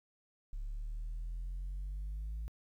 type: exponential sweep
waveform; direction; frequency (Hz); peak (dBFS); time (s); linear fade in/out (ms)
sine; up; 34.65 to 55.4; -35; 0.53-2.48; 0
effects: tanh soft clip ceiling -36 dBFS + 12-bit